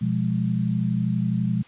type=chord; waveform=sine; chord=F diminished; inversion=second; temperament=equal with one note detuned; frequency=123.47 / 174.61 / 206.6 Hz; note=Cb3 / F3 / Ab3; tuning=0 / 0 / -9 cents; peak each=-25 dBFS; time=0.01-1.63 s; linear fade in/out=10 ms; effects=white hiss -51 dBFS RMS until 1.67 s + resampled to 8000 Hz